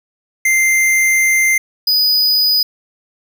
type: tone pair in turn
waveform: square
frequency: 2089 / 4969 Hz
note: C7 / D#8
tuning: -3 / -3 cents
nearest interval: octave + minor third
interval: 1500 cents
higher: second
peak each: -11 dBFS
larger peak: neither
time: 0.45-1.58 / 1.87-2.63 s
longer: first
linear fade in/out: 5 ms
effects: none